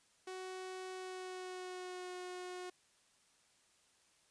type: tone with pitch glide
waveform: sawtooth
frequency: 372.6 to 362.8 Hz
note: F#4 to F#4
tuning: +12 to -34 cents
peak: -40 dBFS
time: 0.27-2.7 s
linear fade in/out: 5 ms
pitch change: -46 cents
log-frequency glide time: 0.92-2.14 s
effects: white hiss -71 dBFS RMS until 4.3 s + resampled to 22050 Hz